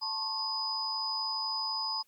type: tone cluster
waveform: sine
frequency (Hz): 885 / 1082 / 4976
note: A5 / C#6 / D#8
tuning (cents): +10 / -42 / -1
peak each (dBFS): -38 / -40 / -32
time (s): 0.01-2.03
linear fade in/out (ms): 20
effects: white hiss -70 dBFS RMS until 2.07 s + Opus 24 kbps